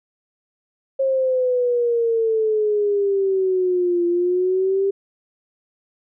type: exponential two-way sweep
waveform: sine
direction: down then up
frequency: 540 to 344.9 to 396.5 Hz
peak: -16 dBFS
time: 0.99-4.91 s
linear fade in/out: 10 ms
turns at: 4.06 s
effects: none